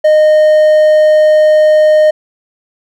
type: tone with hard clipping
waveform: triangle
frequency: 615 Hz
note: D#5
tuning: 20 cents flat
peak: -5 dBFS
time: 0.04-2.11 s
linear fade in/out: 10 ms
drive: 6 dB
effects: none